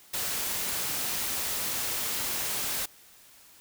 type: noise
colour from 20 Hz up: white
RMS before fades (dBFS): -31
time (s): 0.13-2.86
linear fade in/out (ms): 10
effects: white hiss -55 dBFS RMS until 3.6 s